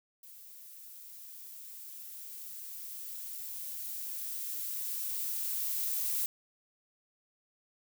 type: noise with level ramp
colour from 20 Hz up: violet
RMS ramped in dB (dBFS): -52 to -32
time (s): 0.23-6.26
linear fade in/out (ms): 2
effects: none